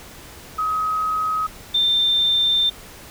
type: tone pair in turn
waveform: sine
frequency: 1267 / 3584 Hz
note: D#6 / A7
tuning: +31 / +31 cents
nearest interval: octave + tritone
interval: 1800 cents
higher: second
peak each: -19 / -15 dBFS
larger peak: second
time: 0.58-1.47 / 1.74-2.7 s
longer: second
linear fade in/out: 10 ms
effects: pink hiss -41 dBFS RMS until 3.1 s